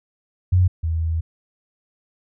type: tone pair in turn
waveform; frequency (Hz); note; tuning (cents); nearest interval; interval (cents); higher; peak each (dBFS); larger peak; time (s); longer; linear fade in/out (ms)
sine; 91 / 81.38; F#2 / E2; -28 / -22; major second; 194; first; -12 / -19; first; 0.52-0.68 / 0.83-1.21; second; 10
effects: none